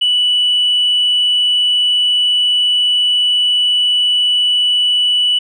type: tone with frequency modulation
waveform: sine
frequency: 2960 Hz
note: F#7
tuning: in tune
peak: -9 dBFS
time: 0.01-5.39 s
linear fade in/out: 10 ms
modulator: 25.7 Hz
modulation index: 0.49
effects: tanh soft clip ceiling -7 dBFS